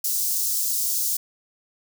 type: high-pass noise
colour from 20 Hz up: white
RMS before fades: -24 dBFS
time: 0.04-1.17 s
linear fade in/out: 5 ms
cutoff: 5200 Hz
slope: 24 dB/octave
effects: none

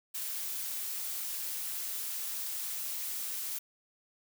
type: noise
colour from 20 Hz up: blue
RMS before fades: -37 dBFS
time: 0.14-3.59 s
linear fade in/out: 10 ms
effects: none

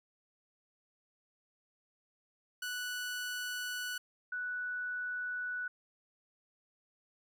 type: tone pair in turn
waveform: sawtooth / sine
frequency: 1480 / 1480 Hz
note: F#6 / F#6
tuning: 0 / 0 cents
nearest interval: unison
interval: 0 cents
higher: neither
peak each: -33 / -35 dBFS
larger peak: first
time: 2.62-3.98 / 4.32-5.68 s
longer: neither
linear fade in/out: 5 ms
effects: none

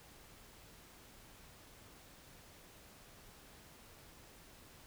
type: silence
effects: pink hiss -59 dBFS RMS until 4.86 s

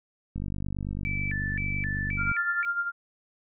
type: click train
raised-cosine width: 5 ms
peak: -21 dBFS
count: 97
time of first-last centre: 0.36-2.315 s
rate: 49.1 Hz
type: tone with vibrato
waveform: sine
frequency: 2017 Hz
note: B6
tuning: 36 cents sharp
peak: -30 dBFS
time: 1.05-2.65 s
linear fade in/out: 0 ms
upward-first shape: square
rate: 1.9 Hz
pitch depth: 240 cents each way
type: tone with tremolo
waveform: sine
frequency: 1396.9 Hz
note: F6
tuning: in tune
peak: -23 dBFS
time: 2.17-2.92 s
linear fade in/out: 50 ms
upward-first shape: sine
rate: 10 Hz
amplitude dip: 65%
effects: none

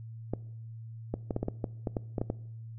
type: clicks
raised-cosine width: 2 ms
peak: -17 dBFS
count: 12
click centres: 0.336 / 1.14 / 1.308 / 1.364 / 1.43 / 1.484 / 1.642 / 1.872 / 1.968 / 2.182 / 2.215 / 2.301 s
effects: noise-tail reverb RT60 0.8 s tail -21 dB re dry + added 113 Hz sine -41 dBFS peak until 2.78 s

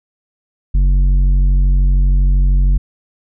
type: tone with tanh clipping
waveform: sine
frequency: 46.44 Hz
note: F#1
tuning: 7 cents sharp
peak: -10 dBFS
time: 0.74-2.78 s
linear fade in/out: 10 ms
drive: 8 dB
effects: none

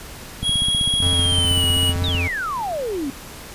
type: tone with pitch glide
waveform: square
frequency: 3308 to 2913 Hz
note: G#7 to F#7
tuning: -8 to -28 cents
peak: -18 dBFS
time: 0.42-1.94 s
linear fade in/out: 50 ms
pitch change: -220 cents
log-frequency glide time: 1.15-1.64 s
type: click train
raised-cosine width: 5 ms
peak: -14 dBFS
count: 28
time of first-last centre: 0.43-2.15 s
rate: 15.7 Hz
type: tone with vibrato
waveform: square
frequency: 88 Hz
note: F2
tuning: 14 cents sharp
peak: -21 dBFS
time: 1.02-2.28 s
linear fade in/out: 5 ms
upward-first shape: square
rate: 4.1 Hz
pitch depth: 17 cents each way
type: exponential sweep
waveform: sine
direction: down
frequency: 3891 to 258.4 Hz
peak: -22 dBFS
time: 2.04-3.1 s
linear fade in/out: 0 ms
effects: pink hiss -37 dBFS RMS until 3.54 s + resampled to 32000 Hz

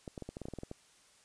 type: clicks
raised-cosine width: 2 ms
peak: -28 dBFS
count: 12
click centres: 0.078 / 0.178 / 0.223 / 0.29 / 0.369 / 0.417 / 0.455 / 0.485 / 0.537 / 0.587 / 0.634 / 0.714 s
effects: white hiss -64 dBFS RMS until 1.24 s + resampled to 22050 Hz

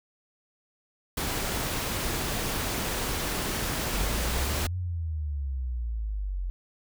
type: noise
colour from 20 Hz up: pink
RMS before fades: -30 dBFS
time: 1.17-4.67 s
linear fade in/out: 5 ms
type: exponential two-way sweep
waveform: sine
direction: up then down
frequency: 43.99 to 91.9 to 43.99 Hz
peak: -28 dBFS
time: 3.94-6.5 s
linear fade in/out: 0 ms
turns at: 4.77 s
effects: none

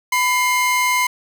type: tone pair together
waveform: 45% pulse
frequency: 1000 / 2120 Hz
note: B5 / C7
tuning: +21 / +22 cents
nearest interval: octave + minor second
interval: 1301 cents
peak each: -18 dBFS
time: 0.12-1.07 s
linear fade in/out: 5 ms
effects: 8-bit

